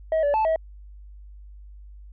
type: tone with pitch steps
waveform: sine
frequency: 638 / 576 / 874 / 643 Hz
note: D#5 / D5 / A5 / E5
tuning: +43 / -34 / -12 / -43 cents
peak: -16 dBFS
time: 0.12-0.56 s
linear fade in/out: 2 ms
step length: 110 ms
effects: tanh soft clip ceiling -18 dBFS + added 50 Hz sine -41 dBFS peak until 2.12 s